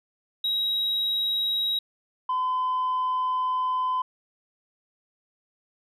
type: tone pair in turn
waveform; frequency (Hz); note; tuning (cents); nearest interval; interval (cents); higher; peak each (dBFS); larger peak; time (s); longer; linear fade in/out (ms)
sine; 3830 / 1017.4; A#7 / C6; +46 / -49; octave + major seventh; 2295; first; -21; neither; 0.44-1.79 / 2.29-4.02; second; 5
effects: tanh soft clip ceiling -21 dBFS